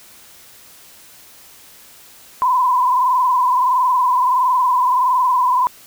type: tone with frequency modulation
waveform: sine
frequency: 1007 Hz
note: B5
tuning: 33 cents sharp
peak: -12 dBFS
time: 2.42-5.67 s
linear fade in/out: 0 ms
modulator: 21.5 Hz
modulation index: 1.8
effects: white hiss -44 dBFS RMS until 5.86 s